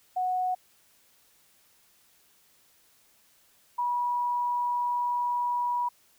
sine tone pair in turn, 736 / 970.5 Hz, F#5 / B5, -9 / -31 cents, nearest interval perfect fourth, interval 478 cents, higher second, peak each -25 dBFS, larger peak neither, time 0.16-0.55 / 3.78-5.89 s, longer second, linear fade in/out 10 ms, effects white hiss -63 dBFS RMS until 6.18 s

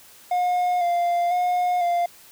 triangle tone with vibrato, 707 Hz, F5, 21 cents sharp, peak -17 dBFS, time 0.31-2.06 s, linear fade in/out 5 ms, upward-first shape square, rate 1 Hz, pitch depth 26 cents each way, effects white hiss -49 dBFS RMS until 2.31 s

